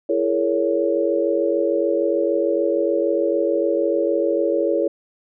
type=chord; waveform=sine; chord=A# half-diminished seventh; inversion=second; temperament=just; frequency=335.6 / 419.5 / 466.2 / 559.4 Hz; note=E4 / G#4 / A#4 / C#5; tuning=+31 / +17 / 0 / +16 cents; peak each=-22 / -23 / -24 / -21 dBFS; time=0.09-4.88 s; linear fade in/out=5 ms; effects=none